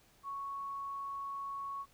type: tone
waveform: sine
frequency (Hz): 1109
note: C#6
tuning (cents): 0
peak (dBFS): -38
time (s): 0.23-1.86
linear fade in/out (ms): 50
effects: pink hiss -66 dBFS RMS until 1.93 s